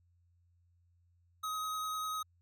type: tone with vibrato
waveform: square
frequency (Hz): 1263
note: D#6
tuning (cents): +26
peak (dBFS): -36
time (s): 1.43-2.23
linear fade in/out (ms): 10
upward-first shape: sine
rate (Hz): 10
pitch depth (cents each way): 10
effects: added 87 Hz sine -67 dBFS peak until 2.41 s